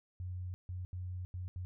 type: tone bursts at uneven times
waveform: sine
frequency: 90.8 Hz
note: F#2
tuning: 32 cents flat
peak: -38 dBFS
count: 5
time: 0.2-0.54 / 0.69-0.85 / 0.93-1.25 / 1.34-1.48 / 1.56-1.65 s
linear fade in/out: 0 ms
effects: none